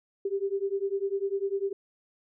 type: beating tone pair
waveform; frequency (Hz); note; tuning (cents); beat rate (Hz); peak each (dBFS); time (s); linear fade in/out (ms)
sine; 389.5 / 399.5; G4 / G4; -11 / +33; 10; -30; 0.25-1.73; 5
effects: none